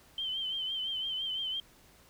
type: tone with vibrato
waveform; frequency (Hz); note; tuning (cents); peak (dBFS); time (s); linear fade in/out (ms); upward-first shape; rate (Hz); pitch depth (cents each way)
sine; 3103; G7; -18; -32; 0.18-1.6; 2; triangle; 5.9; 62
effects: pink hiss -60 dBFS RMS until 2.09 s